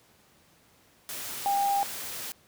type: tone in noise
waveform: sine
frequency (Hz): 800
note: G5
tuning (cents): +35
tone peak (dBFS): -23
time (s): 1.46-1.83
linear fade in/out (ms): 0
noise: white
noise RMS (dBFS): -37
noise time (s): 1.09-2.32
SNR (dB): +11
effects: pink hiss -61 dBFS RMS until 2.47 s + high-pass 80 Hz 12 dB/octave